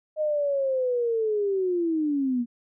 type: linear sweep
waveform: sine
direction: down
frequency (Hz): 622.3 to 233.1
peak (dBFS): -22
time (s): 0.16-2.46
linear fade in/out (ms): 50
effects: none